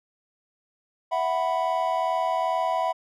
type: chord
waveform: triangle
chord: E suspended second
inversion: none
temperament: just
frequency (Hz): 659.3 / 741.7 / 988.9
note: E5 / F#5 / B5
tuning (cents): 0 / +4 / +2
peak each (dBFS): -25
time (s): 1.11-2.93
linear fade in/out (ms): 20
effects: none